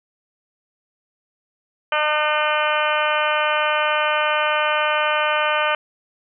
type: harmonic tone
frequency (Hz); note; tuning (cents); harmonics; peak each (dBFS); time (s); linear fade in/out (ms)
302.6; D#4; -48; 2 / 3 / 4 / 5 / 6 / 7 / 8 / 9 / 10; -23 / -25 / -23 / -24 / -31 / -31 / -27 / -31 / -28; 1.92-5.75; 2
effects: none